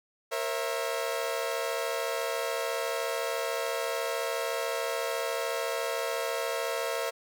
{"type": "chord", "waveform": "sawtooth", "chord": "A# diminished", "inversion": "none", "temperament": "equal with one note detuned", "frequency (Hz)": [466.2, 540.1, 659.3], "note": ["A#4", "C#5", "E5"], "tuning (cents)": [0, -45, 0], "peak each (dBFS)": -30, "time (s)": [0.31, 7.11], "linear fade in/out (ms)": 20, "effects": []}